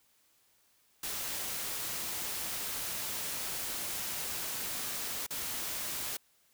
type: noise with dropouts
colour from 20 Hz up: white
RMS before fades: -37 dBFS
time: 1.03-6.17 s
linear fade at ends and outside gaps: 5 ms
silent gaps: 5.266-5.305 s
effects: white hiss -69 dBFS RMS until 6.53 s